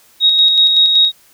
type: tone with tremolo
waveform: sine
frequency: 3773 Hz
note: A#7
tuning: 20 cents sharp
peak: -6 dBFS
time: 0.2-1.12 s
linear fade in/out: 50 ms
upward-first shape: square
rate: 5.3 Hz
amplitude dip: 35%
effects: white hiss -49 dBFS RMS until 1.33 s